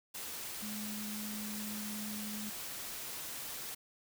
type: tone in noise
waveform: sine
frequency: 211.2 Hz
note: G#3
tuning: 29 cents sharp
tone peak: -41 dBFS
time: 0.62-2.5 s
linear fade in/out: 10 ms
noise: white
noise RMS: -43 dBFS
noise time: 0.14-3.75 s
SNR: -1 dB
effects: none